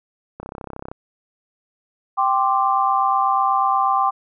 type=click train; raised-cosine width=1 ms; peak=-18 dBFS; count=18; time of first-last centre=0.4-0.915 s; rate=33 Hz
type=chord; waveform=sine; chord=G suspended fourth; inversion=none; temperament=equal; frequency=784 / 1046.5 / 1174.7 Hz; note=G5 / C6 / D6; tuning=0 / 0 / 0 cents; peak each=-19 / -20 / -20 dBFS; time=2.17-4.11 s; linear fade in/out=20 ms
effects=none